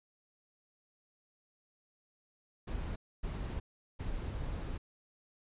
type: noise bursts at uneven times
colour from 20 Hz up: brown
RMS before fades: -38 dBFS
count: 3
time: 2.67-2.96 / 3.23-3.6 / 3.99-4.78 s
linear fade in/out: 10 ms
effects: resampled to 8000 Hz